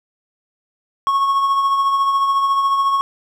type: tone with tremolo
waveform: triangle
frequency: 1100 Hz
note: C#6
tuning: 14 cents flat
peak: -10 dBFS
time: 1.07-3.01 s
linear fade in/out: 0 ms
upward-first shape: triangle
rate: 14 Hz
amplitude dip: 45%
effects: none